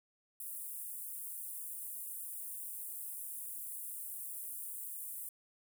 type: high-pass noise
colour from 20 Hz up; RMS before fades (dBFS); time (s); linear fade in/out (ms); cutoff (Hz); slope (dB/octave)
pink; -44; 0.4-5.29; 2; 9000; 48
effects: none